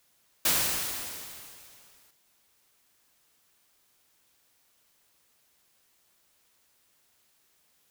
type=noise with exponential decay; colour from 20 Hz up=white; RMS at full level=-23 dBFS; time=0.45-2.11 s; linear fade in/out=5 ms; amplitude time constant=360 ms; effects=white hiss -68 dBFS RMS until 7.9 s